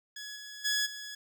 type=tone with level steps; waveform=15% pulse; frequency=1686 Hz; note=G#6; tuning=26 cents sharp; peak=-34 / -37 / -21 / -34 dBFS; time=0.16-1.15 s; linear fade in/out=5 ms; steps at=0.35 / 0.64 / 0.85 s; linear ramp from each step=20 ms; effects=none